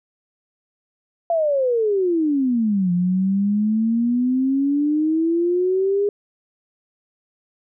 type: exponential two-way sweep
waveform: sine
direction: down then up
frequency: 689 to 174.61 to 412 Hz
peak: -16 dBFS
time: 1.3-6.09 s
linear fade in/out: 2 ms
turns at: 2.92 s
effects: none